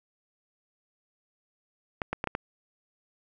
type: clicks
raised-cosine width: 0.5 ms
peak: -14 dBFS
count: 5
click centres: 2.018 / 2.13 / 2.241 / 2.273 / 2.351 s
effects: none